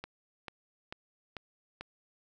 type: click train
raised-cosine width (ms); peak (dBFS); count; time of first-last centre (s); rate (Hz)
0.3; -24; 5; 0.04-1.81; 2.26
effects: none